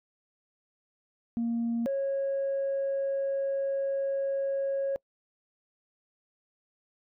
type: tone pair in turn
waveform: sine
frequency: 233.1 / 548.4 Hz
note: A#3 / C#5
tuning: 0 / -19 cents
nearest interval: octave + minor third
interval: 1481 cents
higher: second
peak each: -25 dBFS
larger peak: neither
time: 1.37-1.86 / 1.86-4.96 s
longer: second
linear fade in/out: 0 ms
effects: noise-tail reverb RT60 0.1 s tail -26 dB re dry + tanh soft clip ceiling -24 dBFS